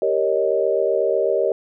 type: chord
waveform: sine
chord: Eb dominant seventh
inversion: first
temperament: equal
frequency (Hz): 392 / 466.2 / 554.4 / 622.3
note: G4 / Bb4 / Db5 / Eb5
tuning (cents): 0 / 0 / 0 / 0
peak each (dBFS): -22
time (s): 0.02-1.52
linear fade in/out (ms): 2
effects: none